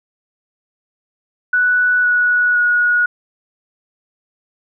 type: tone with pitch steps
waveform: sine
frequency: 1480 / 1466.4 / 1452.9 Hz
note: F#6 / F#6 / F#6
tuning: 0 / -16 / -32 cents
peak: -11 dBFS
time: 1.53-3.06 s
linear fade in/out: 5 ms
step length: 510 ms
effects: none